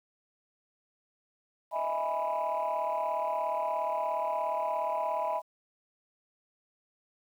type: chord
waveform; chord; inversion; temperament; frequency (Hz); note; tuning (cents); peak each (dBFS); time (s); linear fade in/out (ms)
sine; E major seventh; third; equal; 622.3 / 659.3 / 830.6 / 987.8; D#5 / E5 / G#5 / B5; 0 / 0 / 0 / 0; -34 / -33 / -34 / -31; 1.71-5.42; 50
effects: tanh soft clip ceiling -23 dBFS + 10-bit